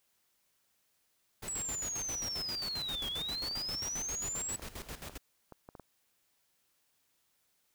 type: noise with tremolo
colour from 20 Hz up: pink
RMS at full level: -43 dBFS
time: 1.42-5.18 s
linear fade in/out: 10 ms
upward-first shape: square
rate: 7.5 Hz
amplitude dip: 75%
type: linear two-way sweep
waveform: sine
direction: down then up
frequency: 7902 to 3232 to 7902 Hz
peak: -35 dBFS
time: 1.48-4.56 s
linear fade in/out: 0 ms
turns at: 3.08 s
type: clicks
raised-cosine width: 1 ms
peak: -34 dBFS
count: 10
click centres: 3.441 / 3.512 / 4.352 / 4.408 / 4.596 / 5.096 / 5.523 / 5.689 / 5.752 / 5.797 s
effects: white hiss -75 dBFS RMS until 7.74 s